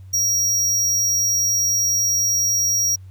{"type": "tone", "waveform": "square", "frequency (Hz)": 5670, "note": "F8", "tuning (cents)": 25, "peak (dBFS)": -17, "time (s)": [0.13, 2.96], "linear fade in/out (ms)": 10, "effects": ["added 94 Hz sine -37 dBFS peak until 3.1 s", "pink hiss -62 dBFS RMS until 3.1 s"]}